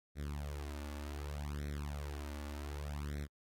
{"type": "tone with flanger", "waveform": "sawtooth", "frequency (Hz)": 72.7, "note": "D2", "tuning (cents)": -17, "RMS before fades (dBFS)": -42, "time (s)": [0.15, 3.28], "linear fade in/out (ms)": 50, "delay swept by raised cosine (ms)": [0.51, 3.51], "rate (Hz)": 0.66, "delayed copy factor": 0.85, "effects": ["AAC 48 kbps"]}